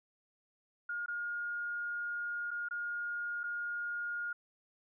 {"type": "tone with dropouts", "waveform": "sine", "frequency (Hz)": 1424, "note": "F6", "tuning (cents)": 33, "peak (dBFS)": -35, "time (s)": [0.89, 4.33], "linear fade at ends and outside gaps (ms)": 5, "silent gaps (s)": [[1.061, 1.081], [2.508, 2.512], [2.687, 2.709], [3.434, 3.438]], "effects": []}